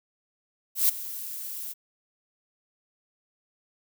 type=noise with ADSR envelope; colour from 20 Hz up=violet; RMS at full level=-19 dBFS; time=0.75-1.74 s; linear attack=140 ms; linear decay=7 ms; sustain=-17 dB; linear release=27 ms; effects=none